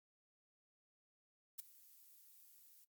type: noise with ADSR envelope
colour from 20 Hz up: violet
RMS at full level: -42 dBFS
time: 1.58-2.85 s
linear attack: 16 ms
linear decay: 8 ms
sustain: -22 dB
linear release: 12 ms
effects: noise-tail reverb RT60 0.1 s tail -17 dB re dry + Opus 48 kbps